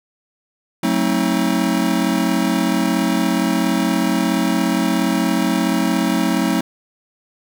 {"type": "chord", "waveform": "square", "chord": "F# diminished seventh", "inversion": "none", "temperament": "just", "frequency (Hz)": [185, 222, 266.4, 319.7], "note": ["F#3", "A3", "C4", "Eb4"], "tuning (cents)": [0, 16, 31, 47], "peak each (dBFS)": -22, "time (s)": [0.83, 6.61], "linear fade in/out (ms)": 5, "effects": []}